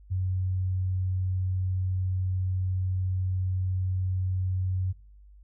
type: tone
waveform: sine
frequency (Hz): 92.9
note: F#2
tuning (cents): +7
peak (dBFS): -25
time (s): 0.1-4.93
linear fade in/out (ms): 20
effects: noise-tail reverb RT60 0.5 s tail -22 dB re dry + added 50 Hz sine -49 dBFS peak until 5.43 s